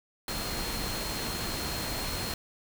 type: tone in noise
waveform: sine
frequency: 4226 Hz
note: C8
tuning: 16 cents sharp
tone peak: -39 dBFS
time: 0.28-2.34 s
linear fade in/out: 2 ms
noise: pink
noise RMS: -34 dBFS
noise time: 0.28-2.34 s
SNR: -8 dB
effects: none